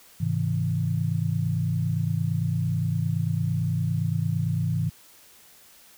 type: tone cluster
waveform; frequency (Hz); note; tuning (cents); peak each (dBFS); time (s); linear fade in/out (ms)
sine; 104.5 / 132.8 / 162.1; G#2 / C3 / E3; +11 / +26 / -29; -27 / -28 / -26; 0.2-4.9; 10
effects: white hiss -53 dBFS RMS until 5.97 s